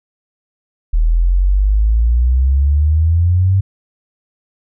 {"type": "exponential sweep", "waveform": "sine", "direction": "up", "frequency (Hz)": [38.89, 98], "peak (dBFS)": -9, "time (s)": [0.93, 3.61], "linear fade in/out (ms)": 10, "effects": []}